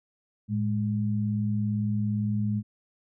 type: tone pair together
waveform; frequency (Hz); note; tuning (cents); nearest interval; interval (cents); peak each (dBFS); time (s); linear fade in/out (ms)
sine; 110.03 / 207.7; A2 / G#3; 0 / 0; major seventh; 1100; -27; 0.48-2.63; 50
effects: none